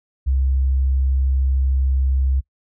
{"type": "tone", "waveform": "sine", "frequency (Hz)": 66.5, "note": "C2", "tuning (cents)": 29, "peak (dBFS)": -14, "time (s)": [0.26, 2.41], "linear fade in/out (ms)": 20, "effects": ["noise-tail reverb RT60 0.1 s tail -24 dB re dry", "tanh soft clip ceiling -10 dBFS"]}